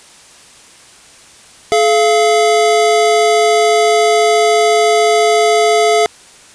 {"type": "tone pair together", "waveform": "square", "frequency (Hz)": [428.2, 689], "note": ["A4", "F5"], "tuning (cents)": [-47, -24], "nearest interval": "minor sixth", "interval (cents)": 823, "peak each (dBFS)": -12, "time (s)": [1.72, 6.06], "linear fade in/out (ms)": 0, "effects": ["white hiss -41 dBFS RMS until 6.54 s", "resampled to 22050 Hz"]}